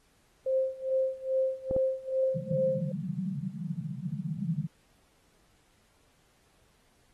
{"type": "tone with tremolo", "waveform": "sine", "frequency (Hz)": 526, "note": "C5", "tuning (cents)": 9, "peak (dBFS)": -23, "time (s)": [0.46, 2.92], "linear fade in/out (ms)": 5, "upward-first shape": "sine", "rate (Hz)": 2.4, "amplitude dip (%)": 90}
{"type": "clicks", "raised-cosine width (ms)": 2, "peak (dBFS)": -20, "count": 2, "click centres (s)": [1.711, 1.764]}
{"type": "band-pass noise", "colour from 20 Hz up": "pink", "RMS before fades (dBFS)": -34, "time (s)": [2.34, 4.67], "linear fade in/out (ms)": 20, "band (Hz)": [140, 200], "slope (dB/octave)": 96}
{"effects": ["pink hiss -67 dBFS RMS until 7.13 s", "AAC 32 kbps"]}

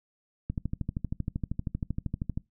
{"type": "click train", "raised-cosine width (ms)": 5, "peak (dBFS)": -18, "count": 25, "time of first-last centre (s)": [0.5, 2.375], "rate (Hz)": 12.8, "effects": ["noise-tail reverb RT60 0.2 s tail -23 dB re dry"]}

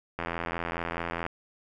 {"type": "click train", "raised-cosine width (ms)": 0.5, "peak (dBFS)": -16, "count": 92, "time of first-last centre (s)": [0.19, 1.264], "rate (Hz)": 84.7, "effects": []}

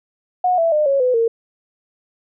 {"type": "tone with pitch steps", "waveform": "sine", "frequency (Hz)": [728, 663.7, 605.1, 551.7, 503, 458.6], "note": ["F#5", "E5", "D#5", "C#5", "B4", "A#4"], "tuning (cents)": [-28, 12, -48, -8, 32, -28], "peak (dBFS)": -13, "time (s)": [0.44, 1.28], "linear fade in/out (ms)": 5, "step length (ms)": 140, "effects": []}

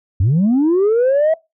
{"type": "linear sweep", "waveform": "sine", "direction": "up", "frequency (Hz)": [82.41, 653], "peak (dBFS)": -9, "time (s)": [0.2, 1.34], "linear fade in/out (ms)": 5, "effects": ["noise-tail reverb RT60 0.2 s tail -22 dB re dry", "tanh soft clip ceiling -9 dBFS"]}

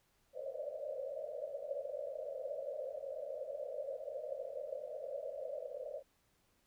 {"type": "band-pass noise", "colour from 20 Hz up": "pink", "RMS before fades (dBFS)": -43, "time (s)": [0.33, 6.03], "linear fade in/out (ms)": 50, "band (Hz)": [510, 620], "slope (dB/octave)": 96, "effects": ["pink hiss -75 dBFS RMS until 6.66 s"]}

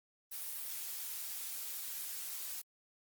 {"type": "noise", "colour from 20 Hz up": "blue", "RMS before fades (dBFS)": -42, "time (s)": [0.31, 2.62], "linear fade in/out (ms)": 20, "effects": ["Opus 32 kbps"]}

